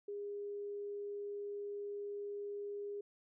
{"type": "tone", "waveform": "sine", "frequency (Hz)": 407.7, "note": "G#4", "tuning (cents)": -32, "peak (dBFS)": -40, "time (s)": [0.08, 3.01], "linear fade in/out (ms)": 5, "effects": []}